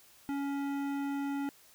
triangle tone with hard clipping, 280.2 Hz, C#4, 19 cents sharp, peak -34 dBFS, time 0.29-1.49 s, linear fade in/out 0 ms, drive 18 dB, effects white hiss -60 dBFS RMS until 1.74 s

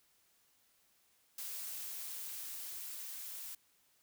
blue noise with level ramp, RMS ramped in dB -43 to -46 dBFS, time 1.38-3.55 s, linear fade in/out 5 ms, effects white hiss -72 dBFS RMS until 4.02 s

